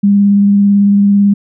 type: tone with vibrato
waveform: sine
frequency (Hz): 201.4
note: G3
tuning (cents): +47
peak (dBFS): -5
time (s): 0.03-1.34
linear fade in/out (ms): 10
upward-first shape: square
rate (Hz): 18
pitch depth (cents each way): 10
effects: none